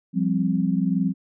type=chord; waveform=sine; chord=F suspended second; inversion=none; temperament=equal; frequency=174.61 / 196 / 261.6 Hz; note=F3 / G3 / C4; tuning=0 / 0 / 0 cents; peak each=-23 / -23 / -25 dBFS; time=0.13-1.14 s; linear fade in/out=50 ms; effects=none